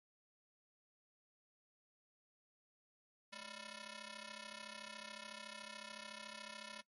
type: ring-modulated tone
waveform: 5% pulse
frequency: 395.8 Hz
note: G4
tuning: 17 cents sharp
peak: -35 dBFS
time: 3.32-6.82 s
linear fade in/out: 10 ms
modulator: 181 Hz
effects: noise-tail reverb RT60 0.1 s tail -19 dB re dry + MP3 48 kbps